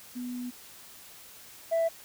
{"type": "tone pair in turn", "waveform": "sine", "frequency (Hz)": [246.9, 661], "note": ["B3", "E5"], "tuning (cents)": [0, 5], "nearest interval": "octave + perfect fourth", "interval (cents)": 1705, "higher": "second", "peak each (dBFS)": [-33, -21], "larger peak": "second", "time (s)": [[0.15, 0.51], [1.71, 1.89]], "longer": "first", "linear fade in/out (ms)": 20, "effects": ["tanh soft clip ceiling -22 dBFS", "white hiss -50 dBFS RMS until 2.04 s"]}